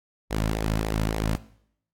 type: tone with flanger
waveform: sawtooth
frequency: 53.8 Hz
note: A1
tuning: 38 cents flat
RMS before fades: -26 dBFS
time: 0.3-1.37 s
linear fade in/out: 20 ms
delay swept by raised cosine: 0.65 to 2.65 ms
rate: 3.5 Hz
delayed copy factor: -0.55
effects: noise-tail reverb RT60 0.7 s tail -19 dB re dry + AAC 64 kbps